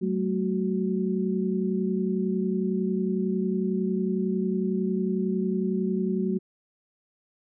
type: tone cluster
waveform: sine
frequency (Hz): 189 / 220 / 370.3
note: F#3 / A3 / F#4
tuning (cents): +37 / 0 / +1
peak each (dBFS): -26 / -29 / -29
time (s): 0.01-6.39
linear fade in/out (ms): 20
effects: none